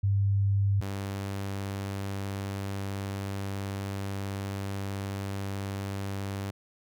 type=tone pair in turn; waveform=sine / sawtooth; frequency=99.4 / 98.49 Hz; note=G2 / G2; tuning=+25 / +9 cents; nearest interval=unison; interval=16 cents; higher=first; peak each=-22 / -28 dBFS; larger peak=first; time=0.03-0.81 / 0.81-6.51 s; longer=second; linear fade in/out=10 ms; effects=none